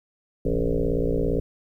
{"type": "tone with frequency modulation", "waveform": "sine", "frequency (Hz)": 220, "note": "A3", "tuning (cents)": 0, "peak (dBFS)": -20, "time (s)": [0.45, 1.4], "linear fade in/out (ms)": 5, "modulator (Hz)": 57.6, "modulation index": 5.2, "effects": ["10-bit"]}